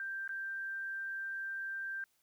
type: tone with dropouts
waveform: sine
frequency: 1576 Hz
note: G6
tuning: 9 cents sharp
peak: -37 dBFS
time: 0-2.04 s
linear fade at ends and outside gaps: 1 ms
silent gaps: 0.278-0.292 s
effects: white hiss -75 dBFS RMS until 2.22 s